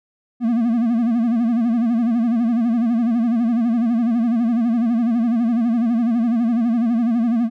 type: tone with vibrato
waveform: triangle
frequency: 233.1 Hz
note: A#3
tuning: in tune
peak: -13 dBFS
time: 0.4-7.5 s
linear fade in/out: 50 ms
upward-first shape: sine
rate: 12 Hz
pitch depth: 95 cents each way
effects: none